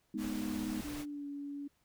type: chord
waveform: sine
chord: G# minor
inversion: none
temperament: equal with one note detuned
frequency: 209.2 / 246.9 / 311.1 Hz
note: G#3 / B3 / D#4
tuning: +13 / 0 / 0 cents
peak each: -39 dBFS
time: 0.14-0.81 s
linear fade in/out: 5 ms
type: noise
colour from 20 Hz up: pink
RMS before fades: -46 dBFS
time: 0.17-1.06 s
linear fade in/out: 50 ms
type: tone with pitch glide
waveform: sine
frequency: 294.3 to 284.8 Hz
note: D4 to C#4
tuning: +4 to +47 cents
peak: -39 dBFS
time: 0.84-1.68 s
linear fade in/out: 10 ms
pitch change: -57 cents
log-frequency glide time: 1.02-1.27 s
effects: pink hiss -75 dBFS RMS until 1.84 s